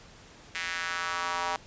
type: tone with high-pass filter sweep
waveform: square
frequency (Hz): 87.31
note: F2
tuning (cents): 0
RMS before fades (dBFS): -32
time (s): 0.55-1.56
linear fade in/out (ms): 0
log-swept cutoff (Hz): 2000 to 860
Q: 2.3
effects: pink hiss -52 dBFS RMS until 1.66 s + resampled to 16000 Hz